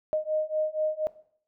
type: beating tone pair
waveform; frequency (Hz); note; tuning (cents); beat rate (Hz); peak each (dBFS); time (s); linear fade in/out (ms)
sine; 617 / 621.2; D#5 / D#5; -15 / -3; 4.2; -28; 0.13-1.07; 0
effects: noise-tail reverb RT60 0.6 s tail -18 dB re dry